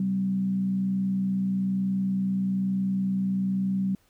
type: tone with frequency modulation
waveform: sine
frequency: 192 Hz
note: G3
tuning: 36 cents flat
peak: -23 dBFS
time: 0-3.95 s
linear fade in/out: 2 ms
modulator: 61.1 Hz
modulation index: 0.33
effects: pink hiss -65 dBFS RMS until 4.09 s